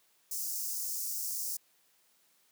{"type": "high-pass noise", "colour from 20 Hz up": "white", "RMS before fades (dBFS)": -36, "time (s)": [0.31, 1.57], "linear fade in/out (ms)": 5, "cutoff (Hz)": 5100, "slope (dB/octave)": 48, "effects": ["white hiss -69 dBFS RMS until 2.51 s", "high-pass 150 Hz 12 dB/octave"]}